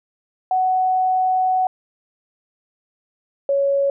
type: tone pair in turn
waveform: sine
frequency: 745 / 556.7 Hz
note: F#5 / C#5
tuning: +12 / +7 cents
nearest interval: perfect fourth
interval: 505 cents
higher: first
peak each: -15 dBFS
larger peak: neither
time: 0.51-1.67 / 3.49-3.9 s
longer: first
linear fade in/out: 2 ms
effects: none